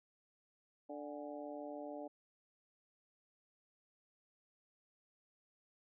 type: harmonic tone with a mistuned harmonic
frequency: 146.83 Hz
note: D3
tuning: in tune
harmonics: 2 / 3 / 4 / 5 / 6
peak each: -48 / -53 / -47 / -52 / -56 dBFS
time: 0.89-2.08 s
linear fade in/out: 10 ms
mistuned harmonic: 6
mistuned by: -94 cents
effects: none